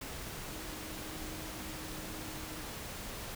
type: tone in noise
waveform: sine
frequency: 312.1 Hz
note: D#4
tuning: 5 cents sharp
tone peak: -48 dBFS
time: 0.52-2.62 s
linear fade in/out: 5 ms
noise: pink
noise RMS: -43 dBFS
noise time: 0.01-3.35 s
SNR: -8 dB
effects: none